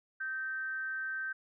sine tone with amplitude modulation, 1555 Hz, G6, 14 cents flat, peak -32 dBFS, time 0.2-1.33 s, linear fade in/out 10 ms, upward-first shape sine, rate 273 Hz, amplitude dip 45%, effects none

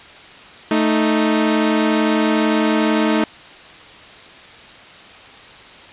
sawtooth tone pair together, 220 / 311.1 Hz, A3 / D#4, 0 / 0 cents, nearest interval tritone, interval 600 cents, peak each -13 dBFS, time 0.71-3.24 s, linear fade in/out 2 ms, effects white hiss -40 dBFS RMS until 5.92 s + resampled to 8000 Hz

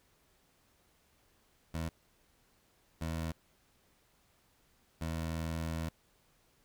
20% pulse tone bursts at uneven times, 81.4 Hz, E2, 21 cents flat, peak -30 dBFS, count 3, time 1.74-1.89 / 3.01-3.32 / 5.01-5.89 s, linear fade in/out 5 ms, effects pink hiss -70 dBFS RMS until 6.64 s

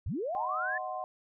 sine linear sweep, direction up, 52.4 to 1786 Hz, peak -31 dBFS, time 0.06-0.78 s, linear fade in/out 5 ms
sine chord, C diminished, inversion first, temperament equal, 622.3 / 740 / 1046.5 Hz, Eb5 / Gb5 / C6, 0 / 0 / 0 cents, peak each -40 / -36 / -40 dBFS, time 0.35-1.04 s, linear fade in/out 0 ms
effects none

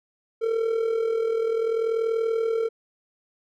triangle tone with amplitude modulation, 452.6 Hz, A4, 49 cents sharp, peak -17 dBFS, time 0.41-2.69 s, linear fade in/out 20 ms, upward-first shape sine, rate 40.6 Hz, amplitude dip 60%, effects none

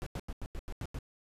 brown noise bursts, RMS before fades -38 dBFS, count 8, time 0.02-0.988 s, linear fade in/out 0 ms, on 44 ms, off 88 ms, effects resampled to 32000 Hz

